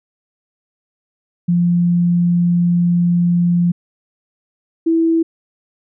sine tone pair in turn, 174 / 328.5 Hz, F3 / E4, -6 / -6 cents, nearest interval major seventh, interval 1100 cents, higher second, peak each -11 dBFS, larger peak neither, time 1.48-3.72 / 4.86-5.23 s, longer first, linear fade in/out 10 ms, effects none

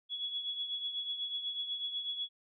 sine tone with tremolo, 3371 Hz, G#7, 25 cents sharp, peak -32 dBFS, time 0.09-2.29 s, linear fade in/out 50 ms, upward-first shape triangle, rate 8.1 Hz, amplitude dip 65%, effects none

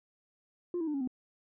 sine tone with pitch steps, 351.5 / 324.2 / 299 / 275.8 / 254.4 Hz, F4 / E4 / D4 / C#4 / C4, +11 / -29 / +31 / -9 / -48 cents, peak -29 dBFS, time 0.74-1.075 s, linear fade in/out 2 ms, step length 67 ms, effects tanh soft clip ceiling -28 dBFS

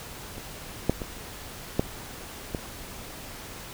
clicks, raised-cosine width 2 ms, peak -25 / -7 / -19 / -8 / -15 dBFS, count 5, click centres 0.381 / 0.896 / 1.018 / 1.795 / 2.548 s, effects pink hiss -41 dBFS RMS until 3.73 s

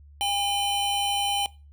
square tone pair together, 806 / 3043 Hz, G5 / F#7, +48 / +48 cents, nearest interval octave + major seventh, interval 2300 cents, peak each -27 dBFS, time 0.21-1.46 s, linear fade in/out 0 ms, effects noise-tail reverb RT60 0.3 s tail -21 dB re dry + added 72 Hz sine -47 dBFS peak until 1.72 s

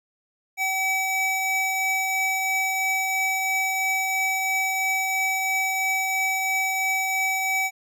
square tone pair together, 764 / 2289 Hz, G5 / D7, -45 / -45 cents, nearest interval octave + perfect fifth, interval 1900 cents, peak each -28 / -24 dBFS, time 0.57-7.71 s, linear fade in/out 50 ms, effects none

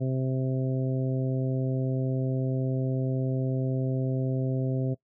harmonic tone, 130.9 Hz, C3, 1 cent sharp, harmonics 1 / 2 / 3 / 4 / 5, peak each -26 / -32 / -36 / -38 / -40 dBFS, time 0-4.95 s, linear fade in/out 20 ms, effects noise-tail reverb RT60 0.1 s tail -20 dB re dry

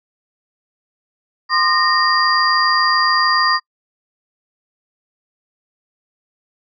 sine tone cluster, 1043 / 1210 / 1849 / 4780 Hz, C6 / D#6 / A#6 / D8, -6 / -49 / -15 / +30 cents, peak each -18 dBFS, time 1.49-3.6 s, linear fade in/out 50 ms, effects noise-tail reverb RT60 0.1 s tail -26 dB re dry

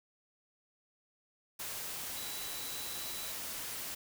sine tone in noise, 3941 Hz, B7, 4 cents flat, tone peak -47 dBFS, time 2.16-3.32 s, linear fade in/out 10 ms, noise white, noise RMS -41 dBFS, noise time 1.59-3.95 s, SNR -9 dB, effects none

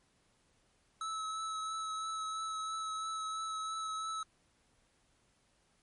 square tone with vibrato, 1299 Hz, E6, 26 cents flat, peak -37 dBFS, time 1.01-4.23 s, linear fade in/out 2 ms, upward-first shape triangle, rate 3 Hz, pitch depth 18 cents each way, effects pink hiss -72 dBFS RMS until 5.82 s + MP3 48 kbps

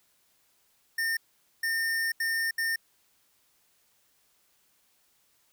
square tone bursts at uneven times, 1816 Hz, A#6, 46 cents flat, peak -27 dBFS, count 4, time 0.98-1.17 / 1.63-2.12 / 2.2-2.51 / 2.58-2.76 s, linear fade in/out 5 ms, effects white hiss -68 dBFS RMS until 5.52 s

